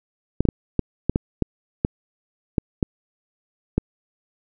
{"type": "clicks", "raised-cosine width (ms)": 3, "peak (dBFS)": -5, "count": 11, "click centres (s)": [0.406, 0.453, 0.488, 0.793, 1.096, 1.159, 1.423, 1.849, 2.582, 2.828, 3.78], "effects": []}